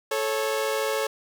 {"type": "tone pair together", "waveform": "sawtooth", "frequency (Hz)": [436, 550], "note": ["A4", "C#5"], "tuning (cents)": [-16, -14], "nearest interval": "major third", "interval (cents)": 402, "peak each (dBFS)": -23, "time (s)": [0.11, 1.07], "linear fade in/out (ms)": 5, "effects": []}